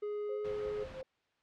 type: tone with pitch glide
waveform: triangle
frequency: 416.6 to 420.2 Hz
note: G#4 to G#4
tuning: +5 to +20 cents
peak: -33 dBFS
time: 0.02-0.84 s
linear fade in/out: 10 ms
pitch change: +15 cents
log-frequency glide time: 0.25-0.43 s
type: tone with tremolo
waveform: sine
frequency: 523.3 Hz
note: C5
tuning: in tune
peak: -40 dBFS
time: 0.29-1.03 s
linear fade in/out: 2 ms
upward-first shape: sine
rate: 6 Hz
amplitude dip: 85%
type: noise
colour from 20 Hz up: pink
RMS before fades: -49 dBFS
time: 0.44-1.02 s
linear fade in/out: 10 ms
effects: white hiss -75 dBFS RMS until 1.42 s + low-pass 3000 Hz 12 dB/octave